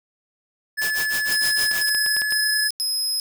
square tone with pitch glide, 1726 to 1710.1 Hz, A6 to A6, -34 to -50 cents, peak -22 dBFS, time 0.77-2.69 s, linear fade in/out 20 ms, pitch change -16 cents, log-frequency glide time 0.98-1.86 s
white noise with tremolo, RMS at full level -27 dBFS, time 0.81-1.9 s, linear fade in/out 10 ms, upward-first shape sine, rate 6.5 Hz, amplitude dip 95%
sawtooth tone bursts, 5100 Hz, D#8, 42 cents sharp, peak -19 dBFS, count 4, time 1.32-3.199 s, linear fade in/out 0 ms, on 400 ms, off 93 ms
clicks, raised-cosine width 0.3 ms, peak -17 dBFS, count 6, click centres 1.714 / 1.948 / 2.063 / 2.166 / 2.219 / 2.323 s
effects none

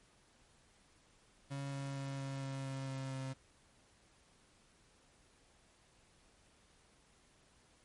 35% pulse tone with pitch steps, 138.9 / 138.02 / 137.15 / 136.28 / 135.41 / 134.56 / 133.7 / 132.86 Hz, C#3 / C#3 / C#3 / C#3 / C#3 / C3 / C3 / C3, +4 / -7 / -18 / -29 / -40 / +49 / +38 / +27 cents, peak -38 dBFS, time 1.5-3.34 s, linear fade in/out 20 ms, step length 230 ms, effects pink hiss -68 dBFS RMS until 7.84 s + MP3 48 kbps

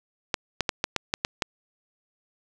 clicks, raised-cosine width 0.2 ms, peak -6 dBFS, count 8, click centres 0.342 / 0.607 / 0.692 / 0.841 / 0.963 / 1.139 / 1.249 / 1.422 s, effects none

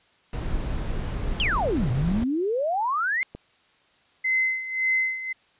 brown noise, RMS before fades -28 dBFS, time 0.33-2.24 s, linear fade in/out 2 ms
clicks, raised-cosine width 2 ms, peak -24 dBFS, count 3, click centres 1.278 / 1.659 / 3.35 s
sine exponential two-way sweep, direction down then up, 3322 to 117.1 to 2155 Hz, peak -22 dBFS, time 1.4-3.23 s, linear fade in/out 0 ms, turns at 1.9 s
sine tone with tremolo, 2055 Hz, C7, 32 cents flat, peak -19 dBFS, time 4.24-5.33 s, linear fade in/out 10 ms, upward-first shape sine, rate 1.8 Hz, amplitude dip 75%
effects white hiss -61 dBFS RMS until 5.59 s + resampled to 8000 Hz

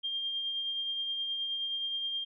sine tone with tremolo, 3200 Hz, G7, 35 cents sharp, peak -30 dBFS, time 0.03-2.25 s, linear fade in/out 20 ms, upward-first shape triangle, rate 9.5 Hz, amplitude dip 35%, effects none

